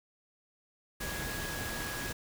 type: tone in noise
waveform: sine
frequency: 1661.2 Hz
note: G#6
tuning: in tune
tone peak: -41 dBFS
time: 1-2.13 s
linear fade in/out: 10 ms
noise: pink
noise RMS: -38 dBFS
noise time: 1-2.13 s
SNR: -6 dB
effects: none